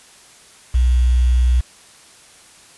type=tone with quantisation; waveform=sine; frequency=61.74 Hz; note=B1; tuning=in tune; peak=-11 dBFS; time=0.74-1.61 s; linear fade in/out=10 ms; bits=6; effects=white hiss -46 dBFS RMS until 2.77 s + resampled to 24000 Hz